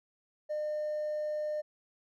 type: tone with hard clipping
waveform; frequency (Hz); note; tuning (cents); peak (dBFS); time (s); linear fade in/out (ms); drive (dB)
triangle; 605; D#5; -49; -31; 0.49-1.62; 20; 2
effects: none